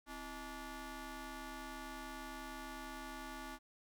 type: ring-modulated tone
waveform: 15% pulse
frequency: 297.3 Hz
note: D4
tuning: 21 cents sharp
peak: -36 dBFS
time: 0.06-3.59 s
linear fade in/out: 50 ms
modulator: 559 Hz
effects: none

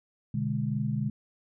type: chord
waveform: sine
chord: G# diminished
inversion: first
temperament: equal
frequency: 123.47 / 146.83 / 207.7 Hz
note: B2 / D3 / G#3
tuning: 0 / 0 / 0 cents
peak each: -31 dBFS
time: 0.34-1.1 s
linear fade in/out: 5 ms
effects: none

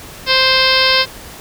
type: harmonic tone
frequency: 523.3 Hz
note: C5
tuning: in tune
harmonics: 1 / 2 / 3 / 4 / 5 / 6 / 7 / 8 / 9 / 10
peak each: -19 / -19 / -19 / -19 / -19 / -19 / -19 / -19 / -19 / -19 dBFS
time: 0.26-1.06 s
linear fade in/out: 50 ms
effects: pink hiss -34 dBFS RMS until 1.4 s

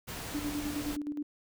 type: noise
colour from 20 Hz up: pink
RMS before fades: -40 dBFS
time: 0.07-0.97 s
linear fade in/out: 20 ms
type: tone with tremolo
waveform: sine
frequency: 293.7 Hz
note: D4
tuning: in tune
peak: -31 dBFS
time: 0.34-1.23 s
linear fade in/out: 10 ms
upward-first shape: square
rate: 9.6 Hz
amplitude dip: 60%
effects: none

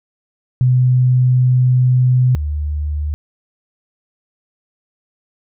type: tone pair in turn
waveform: sine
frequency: 126.5 / 74.47 Hz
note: B2 / D2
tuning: +42 / +25 cents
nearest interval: major sixth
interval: 917 cents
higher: first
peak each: -9 / -17 dBFS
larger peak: first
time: 0.61-2.35 / 2.35-3.14 s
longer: first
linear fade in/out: 0 ms
effects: none

